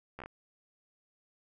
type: slowing click train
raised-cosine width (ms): 0.5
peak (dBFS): -28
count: 5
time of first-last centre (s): 0.19-0.26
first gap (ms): 13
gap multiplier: 1.2
effects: none